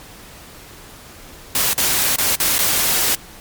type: noise with dropouts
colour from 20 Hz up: white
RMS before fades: -17 dBFS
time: 1.55-3.15 s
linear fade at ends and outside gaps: 2 ms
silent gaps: 1.734-1.778 / 2.159-2.184 / 2.355-2.4 / 2.583-2.589 s
effects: pink hiss -40 dBFS RMS until 3.4 s + MP3 96 kbps

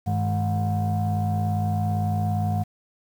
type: tone cluster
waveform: sine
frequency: 100.5 / 158.1 / 210.5 / 724 Hz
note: G2 / D#3 / G#3 / F#5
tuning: +44 / +28 / +24 / -38 cents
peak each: -22 / -28 / -28 / -28 dBFS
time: 0.06-2.64 s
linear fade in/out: 20 ms
effects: tanh soft clip ceiling -16 dBFS + 8-bit

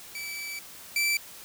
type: tone pair in turn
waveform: sawtooth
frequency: 2307 / 2331 Hz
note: D7 / D7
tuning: -31 / -14 cents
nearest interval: unison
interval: 17 cents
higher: second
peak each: -31 / -20 dBFS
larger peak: second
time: 0.15-0.59 / 0.96-1.17 s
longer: first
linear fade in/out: 2 ms
effects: white hiss -46 dBFS RMS until 1.44 s

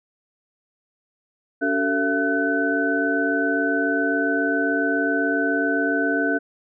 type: tone cluster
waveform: sine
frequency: 284.5 / 381 / 448.3 / 675 / 1507 Hz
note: C#4 / G4 / A4 / E5 / F#6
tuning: +45 / -49 / +32 / +41 / +31 cents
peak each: -23 / -30 / -27 / -27 / -23 dBFS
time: 1.61-6.39 s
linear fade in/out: 20 ms
effects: none

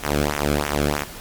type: tone with flanger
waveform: sawtooth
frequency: 73.2 Hz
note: D2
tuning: 5 cents flat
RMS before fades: -22 dBFS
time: 0.03-1.04 s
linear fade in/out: 10 ms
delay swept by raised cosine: 0.21 to 1.09 ms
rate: 3.1 Hz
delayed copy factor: -0.95
effects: pink hiss -37 dBFS RMS until 1.2 s + MP3 96 kbps

